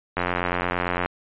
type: click train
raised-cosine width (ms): 0.5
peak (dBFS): -8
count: 80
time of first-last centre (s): 0.17-1.06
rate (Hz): 88.8
effects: resampled to 8000 Hz